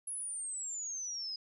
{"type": "exponential sweep", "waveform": "sine", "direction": "down", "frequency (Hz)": [10690, 4978], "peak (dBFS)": -37, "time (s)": [0.07, 1.36], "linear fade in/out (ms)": 5, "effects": []}